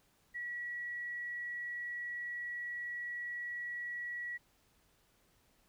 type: tone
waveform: sine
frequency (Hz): 1930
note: B6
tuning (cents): -40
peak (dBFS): -38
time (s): 0.34-4.38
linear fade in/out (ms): 20
effects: pink hiss -71 dBFS RMS until 5.68 s